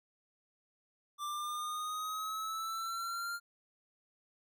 square exponential sweep, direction up, 1174.7 to 1400 Hz, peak -37 dBFS, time 1.18-3.4 s, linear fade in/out 50 ms, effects none

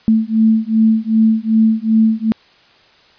sine beating tone pair, 220 / 222.6 Hz, A3 / A3, 0 / +20 cents, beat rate 2.6 Hz, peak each -13 dBFS, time 0.08-2.32 s, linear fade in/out 0 ms, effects white hiss -49 dBFS RMS until 3.18 s + resampled to 11025 Hz

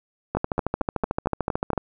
two click trains, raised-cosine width 1 ms, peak -10 / -9 dBFS, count 7 / 20, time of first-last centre 0.35-1.732 / 0.37-1.777 s, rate 4.34 / 13.5 Hz, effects none

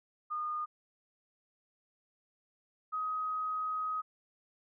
sine tone pair in turn, 1223 / 1259.6 Hz, D#6 / D#6, -30 / +21 cents, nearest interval minor second, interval 51 cents, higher second, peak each -33 / -32 dBFS, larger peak second, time 0.3-0.66 / 2.92-4.02 s, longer second, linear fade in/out 20 ms, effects none

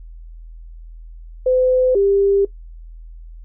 sine tone pair in turn, 510 / 397.5 Hz, C5 / G4, -44 / +24 cents, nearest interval major third, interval 432 cents, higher first, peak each -12 dBFS, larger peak neither, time 1.46-1.95 / 1.95-2.45 s, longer second, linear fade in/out 5 ms, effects noise-tail reverb RT60 0.1 s tail -17 dB re dry + added 41 Hz sine -34 dBFS peak until 3.44 s

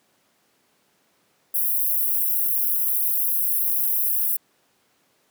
white high-pass noise, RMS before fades -22 dBFS, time 1.54-4.37 s, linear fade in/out 10 ms, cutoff 11000 Hz, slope 48 dB/octave, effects pink hiss -64 dBFS RMS until 5.3 s + high-pass 200 Hz 12 dB/octave

